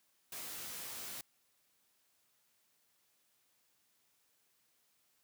white noise with comb filter, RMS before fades -45 dBFS, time 0.32-1.21 s, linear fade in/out 2 ms, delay 16 ms, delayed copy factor +0.6, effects white hiss -75 dBFS RMS until 5.23 s + high-pass 80 Hz 12 dB/octave

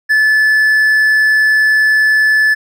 triangle tone, 1735 Hz, A6, 25 cents flat, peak -6 dBFS, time 0.09-2.55 s, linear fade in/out 20 ms, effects none

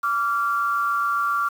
sine tone pair together, 1156.8 / 1384 Hz, D6 / F6, -27 / -16 cents, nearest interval minor third, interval 311 cents, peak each -22 / -23 dBFS, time 0.03-1.49 s, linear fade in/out 10 ms, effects 7-bit

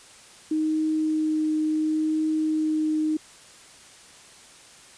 sine tone with vibrato, 311.1 Hz, D#4, in tune, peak -21 dBFS, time 0.51-3.17 s, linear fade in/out 5 ms, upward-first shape triangle, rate 0.71 Hz, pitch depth 10 cents each way, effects white hiss -49 dBFS RMS until 4.97 s + resampled to 22050 Hz

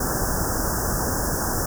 pink band-stop noise, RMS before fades -24 dBFS, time 0-1.66 s, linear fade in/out 5 ms, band 1700 to 5200 Hz, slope 96 dB/octave, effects none

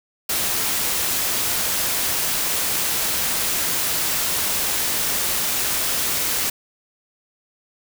white noise, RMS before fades -22 dBFS, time 0.29-6.5 s, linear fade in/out 5 ms, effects none

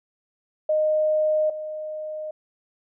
sine tone pair in turn, 617 / 617 Hz, D#5 / D#5, -15 / -15 cents, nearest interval unison, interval 0 cents, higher neither, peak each -18 / -29 dBFS, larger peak first, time 0.69-1.5 / 1.5-2.31 s, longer neither, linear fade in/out 5 ms, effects none

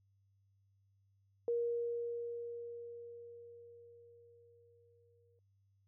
sine tone with exponential decay, 472 Hz, A#4, 22 cents sharp, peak -31 dBFS, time 1.48-5.39 s, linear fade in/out 1 ms, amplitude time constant 850 ms, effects added 98 Hz sine -70 dBFS peak until 5.87 s

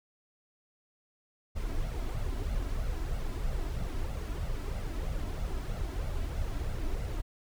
brown noise with flanger, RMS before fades -33 dBFS, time 1.55-7.22 s, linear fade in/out 20 ms, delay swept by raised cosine 1.4 to 3.1 ms, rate 3.1 Hz, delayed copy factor +0.6, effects none

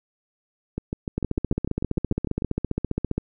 two click trains, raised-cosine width 3 ms, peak -14 / -10 dBFS, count 12 / 31, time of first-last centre 0.78-2.422 / 1.18-3.18 s, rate 6.7 / 15 Hz, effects none

